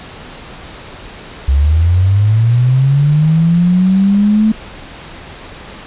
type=linear sweep; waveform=sine; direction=up; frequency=65.4 to 220 Hz; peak=-7 dBFS; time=1.48-4.52 s; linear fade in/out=5 ms; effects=pink hiss -32 dBFS RMS until 5.86 s + resampled to 8000 Hz